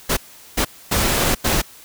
pink noise bursts at uneven times, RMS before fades -18 dBFS, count 4, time 0.09-0.17 / 0.57-0.65 / 0.91-1.35 / 1.44-1.62 s, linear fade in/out 10 ms, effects white hiss -44 dBFS RMS until 1.84 s

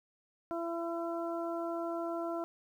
harmonic tone, 336.7 Hz, E4, 37 cents sharp, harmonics 1 / 2 / 3 / 4, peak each -37 / -37 / -45 / -44 dBFS, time 0.51-2.44 s, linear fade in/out 0 ms, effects 11-bit

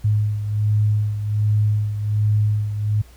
sine beating tone pair, 105.3 / 106.6 Hz, G#2 / G#2, +24 / +46 cents, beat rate 1.3 Hz, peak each -17 / -24 dBFS, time 0.04-3.02 s, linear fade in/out 10 ms, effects added 60 Hz sine -44 dBFS peak until 3.16 s + pink hiss -52 dBFS RMS until 3.16 s

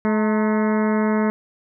harmonic tone with a mistuned harmonic, 214.6 Hz, A3, 43 cents flat, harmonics 1 / 2 / 3 / 4 / 5 / 6 / 7 / 8 / 9 / 10, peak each -18 / -24 / -28 / -30 / -32 / -34 / -35 / -36 / -37 / -38 dBFS, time 0.05-1.3 s, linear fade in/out 0 ms, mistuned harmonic 4, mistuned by +79 cents, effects none

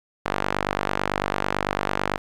sawtooth tone with band-pass filter, 49 Hz, G1, in tune, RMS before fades -26 dBFS, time 0.25-2.18 s, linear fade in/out 10 ms, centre 1200 Hz, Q 0.78, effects 8-bit

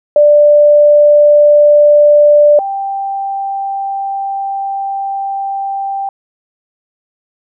sine tone pair in turn, 590 / 786.5 Hz, D5 / G5, +8 / +6 cents, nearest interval perfect fourth, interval 498 cents, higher second, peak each -3 / -15 dBFS, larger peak first, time 0.16-2.59 / 2.59-6.09 s, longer second, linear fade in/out 2 ms, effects none

